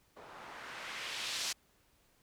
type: noise with low-pass filter sweep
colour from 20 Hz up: blue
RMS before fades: -42 dBFS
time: 0.16-1.53 s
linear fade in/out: 10 ms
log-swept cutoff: 700 to 5500 Hz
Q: 1.1
effects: pink hiss -70 dBFS RMS until 2.22 s